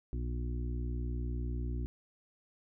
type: harmonic tone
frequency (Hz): 60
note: B1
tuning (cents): -49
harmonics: 1 / 2 / 4 / 5 / 6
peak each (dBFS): -34 / -40 / -46 / -48 / -50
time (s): 0.13-1.86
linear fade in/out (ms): 0
effects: none